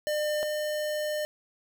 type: tone pair in turn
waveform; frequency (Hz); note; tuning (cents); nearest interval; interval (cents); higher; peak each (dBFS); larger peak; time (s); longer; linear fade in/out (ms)
square; 602 / 604.4; D5 / D5; +43 / +50; unison; 7; second; -27 / -29; first; 0.07-0.43 / 0.43-1.25; second; 0
effects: none